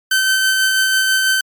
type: tone with tremolo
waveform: sawtooth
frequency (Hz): 1539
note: G6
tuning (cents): -32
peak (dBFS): -8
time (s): 0.11-1.41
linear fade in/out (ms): 5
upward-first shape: sine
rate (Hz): 6.1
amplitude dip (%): 25
effects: MP3 96 kbps